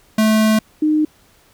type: tone pair in turn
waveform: square / sine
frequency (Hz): 217.5 / 306.5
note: A3 / D#4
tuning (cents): -20 / -26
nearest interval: tritone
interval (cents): 594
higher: second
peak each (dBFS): -12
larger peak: neither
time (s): 0.18-0.59 / 0.82-1.05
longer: first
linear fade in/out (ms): 5
effects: pink hiss -53 dBFS RMS until 1.53 s